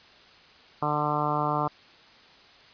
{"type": "harmonic tone", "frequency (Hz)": 149, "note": "D3", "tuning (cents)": 25, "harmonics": [1, 2, 3, 4, 5, 6, 7, 8, 9], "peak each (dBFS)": [-32, -34, -36, -34, -31, -32, -31, -31, -38], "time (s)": [0.82, 1.68], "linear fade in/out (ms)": 5, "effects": ["white hiss -53 dBFS RMS until 2.73 s", "resampled to 11025 Hz"]}